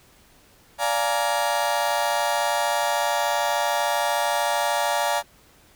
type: chord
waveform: 35% pulse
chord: Bb dominant seventh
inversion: first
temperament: just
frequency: 582.7 / 699.2 / 839.1 / 932.3 Hz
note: D5 / F5 / Ab5 / Bb5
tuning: -14 / +2 / +18 / 0 cents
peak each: -25 dBFS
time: 0.78-5.23 s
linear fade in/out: 50 ms
effects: pink hiss -55 dBFS RMS until 5.75 s